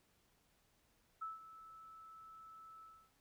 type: tone with ADSR envelope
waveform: sine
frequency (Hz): 1310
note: E6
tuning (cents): -11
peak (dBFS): -40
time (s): 1.21-3.11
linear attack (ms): 14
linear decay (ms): 160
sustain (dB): -14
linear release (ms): 290
effects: pink hiss -75 dBFS RMS until 3.2 s